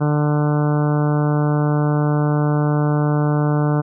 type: harmonic tone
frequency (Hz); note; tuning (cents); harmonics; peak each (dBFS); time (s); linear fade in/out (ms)
148.6; D3; +21; 1 / 2 / 3 / 4 / 5 / 6 / 7 / 8 / 9 / 10; -16 / -22 / -26 / -28 / -30 / -32 / -33 / -34 / -35 / -36; 0-3.82; 20
effects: none